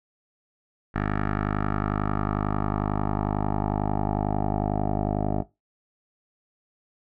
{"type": "tone with low-pass filter sweep", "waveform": "10% pulse", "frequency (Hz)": 51.1, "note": "G#1", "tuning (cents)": -27, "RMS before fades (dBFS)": -26, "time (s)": [0.94, 5.43], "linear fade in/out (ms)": 20, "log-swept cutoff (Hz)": [1600, 640], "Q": 3, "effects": ["noise-tail reverb RT60 0.2 s tail -17 dB re dry"]}